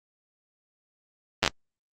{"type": "slowing click train", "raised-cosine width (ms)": 0.2, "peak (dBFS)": -3, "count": 5, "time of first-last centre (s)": [1.43, 1.477], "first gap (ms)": 9, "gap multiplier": 1.18, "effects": ["Opus 32 kbps"]}